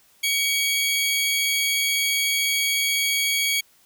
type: tone pair together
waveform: sawtooth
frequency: 2257 / 3286 Hz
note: C#7 / G#7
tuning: +31 / -19 cents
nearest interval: perfect fifth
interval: 650 cents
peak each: -19 / -21 dBFS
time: 0.23-3.61 s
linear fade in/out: 10 ms
effects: white hiss -58 dBFS RMS until 3.85 s